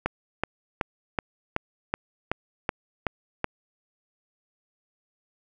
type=click train; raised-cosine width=0.5 ms; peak=-9 dBFS; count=10; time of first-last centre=0.06-3.443 s; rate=2.66 Hz; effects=none